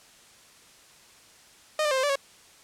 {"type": "tone with pitch steps", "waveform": "sawtooth", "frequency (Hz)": [615, 596, 529, 522, 580, 552], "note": ["D#5", "D5", "C5", "C5", "D5", "C#5"], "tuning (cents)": [-20, 25, 19, -4, -22, -7], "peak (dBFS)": -19, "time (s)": [1.79, 2.156], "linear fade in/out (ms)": 2, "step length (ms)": 61, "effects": ["white hiss -54 dBFS RMS until 2.63 s", "low-pass 9000 Hz 12 dB/octave"]}